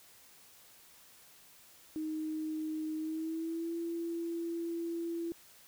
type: tone with pitch glide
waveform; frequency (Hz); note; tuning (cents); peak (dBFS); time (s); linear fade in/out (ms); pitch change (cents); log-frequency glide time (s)
sine; 312.2 to 336.5; D#4 to E4; +6 to +36; -34; 1.96-5.32; 0; +130; 2.96-3.76
effects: white hiss -59 dBFS RMS until 5.67 s